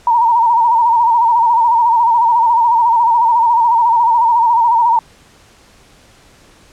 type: tone with vibrato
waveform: sine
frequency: 934 Hz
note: A#5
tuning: 3 cents sharp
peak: -8 dBFS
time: 0.07-4.99 s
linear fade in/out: 2 ms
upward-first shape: sine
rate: 14 Hz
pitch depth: 73 cents each way
effects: pink hiss -46 dBFS RMS until 6.72 s + low-pass 9000 Hz 12 dB/octave